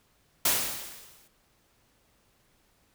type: noise with exponential decay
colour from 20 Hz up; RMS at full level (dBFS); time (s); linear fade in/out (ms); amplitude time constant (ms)
white; -22; 0.45-1.28; 5; 180
effects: pink hiss -67 dBFS RMS until 2.94 s